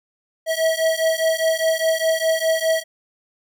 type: beating tone pair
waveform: square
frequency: 644 / 648.9 Hz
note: E5 / E5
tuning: -41 / -27 cents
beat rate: 4.9 Hz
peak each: -21 / -21 dBFS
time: 0.46-2.84 s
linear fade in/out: 50 ms
effects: none